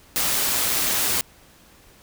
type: noise with amplitude modulation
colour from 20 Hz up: white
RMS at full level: -21 dBFS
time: 0.16-1.21 s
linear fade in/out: 0 ms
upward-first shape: sine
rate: 120 Hz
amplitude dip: 25%
effects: pink hiss -52 dBFS RMS until 2.02 s